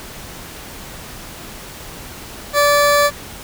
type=tone; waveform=20% pulse; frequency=580 Hz; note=D5; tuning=22 cents flat; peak=-6 dBFS; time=2.53-3.11 s; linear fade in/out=50 ms; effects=pink hiss -34 dBFS RMS until 3.43 s